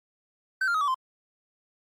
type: tone with pitch steps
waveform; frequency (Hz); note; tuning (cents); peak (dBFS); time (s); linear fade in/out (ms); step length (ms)
triangle; 1539 / 1395.1 / 1264.6 / 1146.3 / 1039.1; G6 / F6 / D#6 / D6 / C6; -32 / -2 / +28 / -42 / -12; -21; 0.61-0.945; 5; 67
effects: Opus 48 kbps